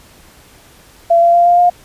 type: tone with pitch steps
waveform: sine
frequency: 679 / 686.1 / 693.3 / 700.5 / 707.8 Hz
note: F5 / F5 / F5 / F5 / F5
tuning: -49 / -31 / -13 / +5 / +23 cents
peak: -6 dBFS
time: 1.1-1.7 s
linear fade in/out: 10 ms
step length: 120 ms
effects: pink hiss -44 dBFS RMS until 1.84 s + resampled to 32000 Hz

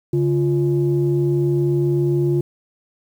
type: tone pair together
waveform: sine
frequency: 141.74 / 349.2 Hz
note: C#3 / F4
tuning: +39 / 0 cents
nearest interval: octave + major third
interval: 1561 cents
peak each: -17 dBFS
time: 0.13-2.41 s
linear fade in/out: 5 ms
effects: tanh soft clip ceiling -9 dBFS + 8-bit

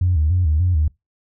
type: tone with vibrato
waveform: sine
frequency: 83.1 Hz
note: E2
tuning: 15 cents sharp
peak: -13 dBFS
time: 0.01-0.88 s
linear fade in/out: 5 ms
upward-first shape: square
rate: 3.4 Hz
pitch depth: 140 cents each way
effects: noise-tail reverb RT60 0.2 s tail -25 dB re dry + tanh soft clip ceiling -9 dBFS

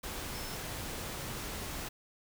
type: tone in noise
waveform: sine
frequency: 5274 Hz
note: E8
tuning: in tune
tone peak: -48 dBFS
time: 0.34-0.56 s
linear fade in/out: 10 ms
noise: pink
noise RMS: -40 dBFS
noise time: 0.03-1.89 s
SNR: -11 dB
effects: none

